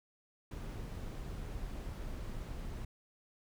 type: noise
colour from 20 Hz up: brown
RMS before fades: -42 dBFS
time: 0.51-2.85 s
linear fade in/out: 5 ms
effects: none